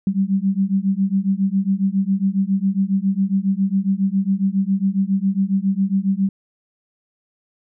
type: beating tone pair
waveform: sine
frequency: 190.7 / 198 Hz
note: G3 / G3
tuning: -47 / +18 cents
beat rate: 7.3 Hz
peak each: -19 dBFS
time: 0.07-6.29 s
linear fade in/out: 2 ms
effects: none